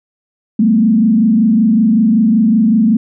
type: tone with frequency modulation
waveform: sine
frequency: 220.3 Hz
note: A3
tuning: 2 cents sharp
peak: -7 dBFS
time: 0.59-2.97 s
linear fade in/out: 5 ms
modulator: 25.3 Hz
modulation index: 0.9
effects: none